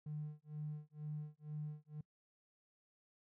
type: tone with tremolo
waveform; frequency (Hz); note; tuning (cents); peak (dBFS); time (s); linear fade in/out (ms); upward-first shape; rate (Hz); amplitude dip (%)
triangle; 150.8; D3; +46; -36; 0.06-2.01; 5; sine; 2.1; 100
effects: noise-tail reverb RT60 0.1 s tail -26 dB re dry + tanh soft clip ceiling -38 dBFS